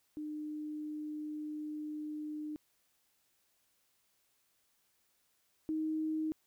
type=tone pair in turn; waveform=sine; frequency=302.9 / 313.4 Hz; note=D#4 / D#4; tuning=-46 / +13 cents; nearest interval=minor second; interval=59 cents; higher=second; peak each=-38 / -32 dBFS; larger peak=second; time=0.17-2.56 / 5.69-6.32 s; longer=first; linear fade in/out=0 ms; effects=white hiss -75 dBFS RMS until 6.46 s